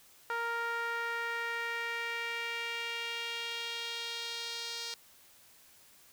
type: tone with band-pass filter sweep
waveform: sawtooth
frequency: 466.2 Hz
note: A#4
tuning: in tune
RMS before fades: -37 dBFS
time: 0.3-4.94 s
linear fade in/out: 0 ms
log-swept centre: 1300 to 4600 Hz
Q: 2.2
effects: white hiss -60 dBFS RMS until 6.12 s